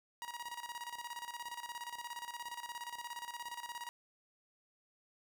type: tone with tremolo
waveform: sawtooth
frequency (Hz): 954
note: A#5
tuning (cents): +40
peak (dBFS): -37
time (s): 0.22-3.89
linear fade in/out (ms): 0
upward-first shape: square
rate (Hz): 17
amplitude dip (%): 70
effects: none